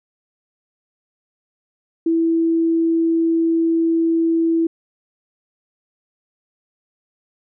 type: tone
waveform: sine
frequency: 329.6 Hz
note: E4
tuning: in tune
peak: -14 dBFS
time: 2.06-4.67 s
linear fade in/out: 5 ms
effects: none